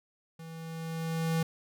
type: tone with level ramp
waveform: square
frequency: 163.2 Hz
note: E3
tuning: 17 cents flat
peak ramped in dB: -44 to -26 dBFS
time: 0.39-1.43 s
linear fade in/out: 5 ms
effects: none